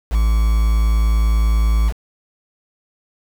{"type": "tone with quantisation", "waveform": "triangle", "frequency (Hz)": 55, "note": "A1", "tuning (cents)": 0, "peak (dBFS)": -10, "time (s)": [0.1, 1.93], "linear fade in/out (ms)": 50, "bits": 5, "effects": []}